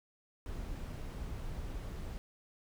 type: noise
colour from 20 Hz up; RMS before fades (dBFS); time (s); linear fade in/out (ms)
brown; -41; 0.46-2.18; 0
effects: none